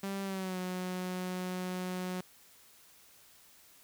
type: tone with pitch glide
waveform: sawtooth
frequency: 196 to 182.87 Hz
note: G3 to F#3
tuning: 0 to -20 cents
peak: -31 dBFS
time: 0.03-2.21 s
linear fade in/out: 5 ms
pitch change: -120 cents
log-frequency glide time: 0.23-0.58 s
effects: white hiss -60 dBFS RMS until 3.83 s